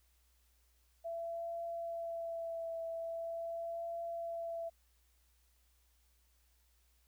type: tone with vibrato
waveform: sine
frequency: 669 Hz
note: E5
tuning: 25 cents sharp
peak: -38 dBFS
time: 1.04-4.7 s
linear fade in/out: 20 ms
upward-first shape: triangle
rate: 0.42 Hz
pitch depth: 22 cents each way
effects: added 60 Hz sine -70 dBFS peak until 7.07 s + white hiss -75 dBFS RMS until 7.07 s